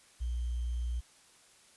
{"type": "tone with sample-and-hold", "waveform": "sine", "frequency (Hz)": 60, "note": "B1", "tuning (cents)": -49, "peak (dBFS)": -31, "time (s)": [0.2, 1.01], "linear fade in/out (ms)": 20, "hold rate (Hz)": 3150, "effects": ["white hiss -61 dBFS RMS until 1.76 s", "resampled to 24000 Hz"]}